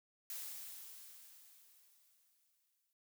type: noise with exponential decay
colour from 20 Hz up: blue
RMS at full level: -44 dBFS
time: 0.3-2.93 s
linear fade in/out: 1 ms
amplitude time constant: 570 ms
effects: none